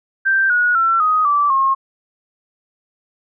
sine tone with pitch steps, 1568 / 1454.6 / 1349.3 / 1251.7 / 1161.2 / 1077.2 Hz, G6 / F#6 / E6 / D#6 / D6 / C#6, 0 / -30 / +40 / +10 / -20 / -50 cents, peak -12 dBFS, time 0.25-1.75 s, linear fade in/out 20 ms, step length 250 ms, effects none

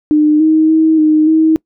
sine tone with pitch steps, 302.5 / 314.6 / 318.2 / 308.8 / 317.7 Hz, D#4 / D#4 / D#4 / D#4 / D#4, -49 / +19 / +39 / -13 / +36 cents, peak -6 dBFS, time 0.11-1.56 s, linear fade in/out 0 ms, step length 290 ms, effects noise-tail reverb RT60 0.1 s tail -25 dB re dry

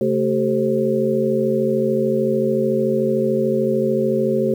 sine tone cluster, 136.2 / 221.2 / 381.8 / 435.3 / 529 Hz, C#3 / A3 / G4 / A4 / C5, -30 / +9 / -46 / -19 / +19 cents, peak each -28 / -21 / -20 / -24 / -22 dBFS, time 0.01-4.54 s, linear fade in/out 2 ms, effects 8-bit

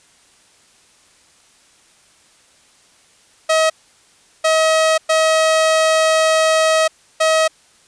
sawtooth tone bursts at uneven times, 637 Hz, D#5, 41 cents sharp, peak -8 dBFS, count 4, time 3.49-3.7 / 4.44-4.98 / 5.09-6.88 / 7.2-7.48 s, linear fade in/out 10 ms, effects white hiss -52 dBFS RMS until 7.87 s + resampled to 22050 Hz

